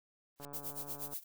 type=noise with exponential growth; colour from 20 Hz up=white; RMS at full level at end=-43 dBFS; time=0.36-0.45 s; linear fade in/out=0 ms; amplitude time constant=18 ms
type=click train; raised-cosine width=1 ms; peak=-37 dBFS; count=106; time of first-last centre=0.4-1.134 s; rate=143 Hz
type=noise with tremolo; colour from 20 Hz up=violet; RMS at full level=-40 dBFS; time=0.53-1.24 s; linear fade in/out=10 ms; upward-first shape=sine; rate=8.4 Hz; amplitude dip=90%
effects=none